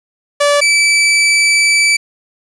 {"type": "tone pair in turn", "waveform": "sawtooth", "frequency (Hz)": [578, 2312], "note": ["D5", "D7"], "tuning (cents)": [-28, -28], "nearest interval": "2 octaves", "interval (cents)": 2400, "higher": "second", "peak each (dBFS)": -5, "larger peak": "neither", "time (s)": [[0.4, 0.61], [0.61, 1.97]], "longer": "second", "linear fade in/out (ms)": 10, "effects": ["resampled to 24000 Hz", "7-bit"]}